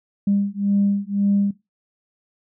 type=beating tone pair; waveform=sine; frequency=199.8 / 201.7 Hz; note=G3 / G3; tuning=+33 / +50 cents; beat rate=1.9 Hz; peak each=-20 dBFS; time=0.27-1.51 s; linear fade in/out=5 ms; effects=noise-tail reverb RT60 0.2 s tail -17 dB re dry + tanh soft clip ceiling -10 dBFS